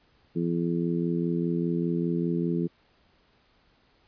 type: harmonic tone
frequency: 85 Hz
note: F2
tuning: 46 cents flat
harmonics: 2 / 3 / 4 / 5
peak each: -27 / -31 / -30 / -35 dBFS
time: 0.35-2.68 s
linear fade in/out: 20 ms
effects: pink hiss -64 dBFS RMS until 4.07 s + resampled to 11025 Hz